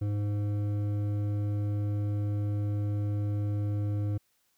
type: tone with hard clipping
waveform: sine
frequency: 103.1 Hz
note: G#2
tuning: 12 cents flat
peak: -29 dBFS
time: 0.01-4.18 s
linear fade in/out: 10 ms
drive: 9 dB
effects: white hiss -72 dBFS RMS until 4.57 s